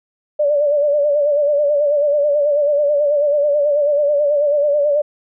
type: tone with vibrato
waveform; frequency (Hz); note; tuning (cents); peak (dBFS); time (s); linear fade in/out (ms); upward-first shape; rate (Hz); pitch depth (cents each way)
sine; 583; D5; -13; -12; 0.39-5.02; 10; sine; 9.2; 57
effects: none